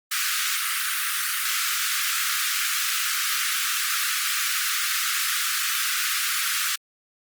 pink high-pass noise, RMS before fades -25 dBFS, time 0.11-6.76 s, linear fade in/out 10 ms, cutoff 1200 Hz, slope 96 dB/octave, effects Opus 32 kbps

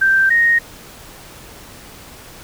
sine tone pair in turn, 1567 / 1863.5 Hz, G6 / A#6, -1 / -1 cents, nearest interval minor third, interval 300 cents, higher second, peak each -10 dBFS, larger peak neither, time 0.01-0.3 / 0.3-0.59 s, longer neither, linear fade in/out 10 ms, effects pink hiss -39 dBFS RMS until 2.43 s

